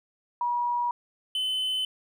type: tone pair in turn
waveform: sine / triangle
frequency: 963 / 3038 Hz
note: B5 / F#7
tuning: -44 / +45 cents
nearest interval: octave + minor sixth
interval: 1989 cents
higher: second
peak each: -24 dBFS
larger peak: neither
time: 0.41-0.91 / 1.35-1.85 s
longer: neither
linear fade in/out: 2 ms
effects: none